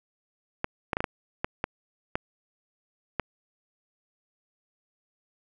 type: clicks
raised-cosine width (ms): 0.5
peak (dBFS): -11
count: 9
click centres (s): 0.644 / 0.932 / 0.969 / 1.005 / 1.042 / 1.445 / 1.641 / 2.155 / 3.197
effects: none